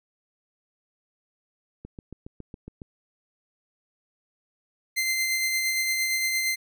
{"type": "click train", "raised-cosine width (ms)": 3, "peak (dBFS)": -26, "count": 8, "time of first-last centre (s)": [1.85, 2.818], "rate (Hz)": 7.23}
{"type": "tone with tremolo", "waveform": "sawtooth", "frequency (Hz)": 2079, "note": "C7", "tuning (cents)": -12, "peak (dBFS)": -19, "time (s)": [4.96, 6.56], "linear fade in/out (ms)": 20, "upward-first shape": "sine", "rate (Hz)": 8.7, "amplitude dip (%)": 30}
{"effects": []}